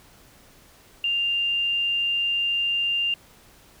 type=tone; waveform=sine; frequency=2794 Hz; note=F7; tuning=in tune; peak=-21 dBFS; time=1.04-3.14 s; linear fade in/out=2 ms; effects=pink hiss -53 dBFS RMS until 3.8 s